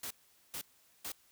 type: noise bursts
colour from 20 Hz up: white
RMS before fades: -41 dBFS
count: 3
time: 0.03-1.121 s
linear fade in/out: 5 ms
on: 77 ms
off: 430 ms
effects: white hiss -67 dBFS RMS until 1.31 s